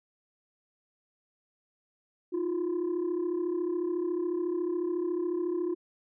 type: tone pair together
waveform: sine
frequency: 320 / 354 Hz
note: D#4 / F4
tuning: +49 / +23 cents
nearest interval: major second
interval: 174 cents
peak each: -31 / -27 dBFS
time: 2.32-5.75 s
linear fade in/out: 20 ms
effects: tanh soft clip ceiling -25 dBFS